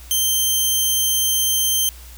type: tone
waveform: 10% pulse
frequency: 3136 Hz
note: G7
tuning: in tune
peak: -8 dBFS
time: 0.11-1.89 s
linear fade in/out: 0 ms
effects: added 60 Hz sine -38 dBFS peak until 2.17 s + white hiss -44 dBFS RMS until 2.17 s